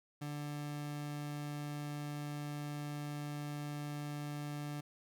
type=tone; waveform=30% pulse; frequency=146.83 Hz; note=D3; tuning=in tune; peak=-37 dBFS; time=0.21-4.81 s; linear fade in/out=10 ms; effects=none